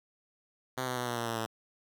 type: tone with pitch steps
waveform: 5% pulse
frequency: 128.9 / 125.96 / 123.08 / 120.27 / 117.52 / 114.84 / 112.21 Hz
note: C3 / B2 / B2 / B2 / A#2 / A#2 / A2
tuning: -26 / +35 / -5 / -45 / +14 / -25 / +34 cents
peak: -21 dBFS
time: 0.77-1.463 s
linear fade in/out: 10 ms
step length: 99 ms
effects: none